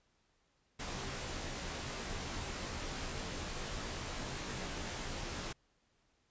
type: noise with comb filter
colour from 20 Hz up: pink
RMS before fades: -41 dBFS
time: 0.79-5.53 s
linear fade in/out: 10 ms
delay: 19 ms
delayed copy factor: -0.7
effects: pink hiss -75 dBFS RMS until 6.3 s + resampled to 16000 Hz